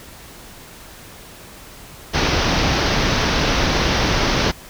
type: low-pass noise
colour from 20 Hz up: pink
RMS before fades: -18 dBFS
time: 2.13-4.52 s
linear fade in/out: 20 ms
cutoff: 6100 Hz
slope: 96 dB/octave
effects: pink hiss -40 dBFS RMS until 4.69 s